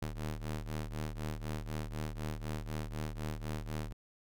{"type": "ring-modulated tone", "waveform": "sawtooth", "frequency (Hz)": 77, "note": "D#2", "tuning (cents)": -17, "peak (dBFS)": -30, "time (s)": [0.02, 3.93], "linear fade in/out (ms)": 5, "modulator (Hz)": 36.5, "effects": []}